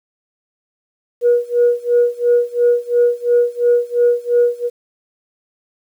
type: tone with tremolo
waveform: sine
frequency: 481.3 Hz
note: B4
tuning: 45 cents flat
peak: -7 dBFS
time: 1.21-4.7 s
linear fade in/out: 50 ms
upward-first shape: sine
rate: 2.9 Hz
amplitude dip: 95%
effects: tanh soft clip ceiling -5 dBFS + 8-bit